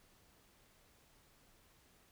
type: silence
effects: pink hiss -68 dBFS RMS until 2.11 s